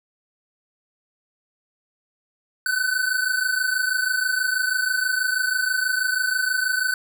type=tone pair together; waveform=square; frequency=1499 / 1525.2 Hz; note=F#6 / G6; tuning=+22 / -48 cents; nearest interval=unison; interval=30 cents; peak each=-24 dBFS; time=2.66-6.94 s; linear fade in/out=2 ms; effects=none